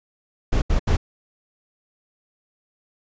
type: noise bursts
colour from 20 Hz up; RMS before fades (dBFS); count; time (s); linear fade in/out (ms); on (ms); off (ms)
brown; -18; 3; 0.52-0.97; 10; 100; 75
effects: resampled to 16000 Hz